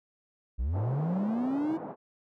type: linear sweep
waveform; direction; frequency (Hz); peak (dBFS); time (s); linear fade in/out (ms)
triangle; up; 52.5 to 329.6; -25; 0.58-1.78; 20
type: band-pass noise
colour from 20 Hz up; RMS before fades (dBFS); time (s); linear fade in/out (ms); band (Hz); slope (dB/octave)
white; -40; 0.72-1.96; 50; 140 to 850; 24
effects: none